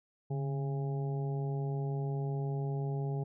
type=harmonic tone with a mistuned harmonic; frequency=136.5 Hz; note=C#3; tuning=26 cents flat; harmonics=1 / 2 / 3 / 4 / 5 / 6; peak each=-32 / -48 / -41 / -53 / -49 / -48 dBFS; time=0.3-3.24 s; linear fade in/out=10 ms; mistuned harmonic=1; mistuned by=+69 cents; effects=none